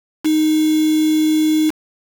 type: tone with quantisation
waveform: sine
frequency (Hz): 310.3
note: D#4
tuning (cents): -5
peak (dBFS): -12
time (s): 0.24-1.71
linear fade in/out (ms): 20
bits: 4
effects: none